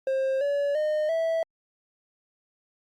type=tone with pitch steps; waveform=triangle; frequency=532 / 570.2 / 611.1 / 655 Hz; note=C5 / C#5 / D#5 / E5; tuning=+29 / +49 / -31 / -11 cents; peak=-21 dBFS; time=0.07-1.43 s; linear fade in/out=2 ms; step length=340 ms; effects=Opus 48 kbps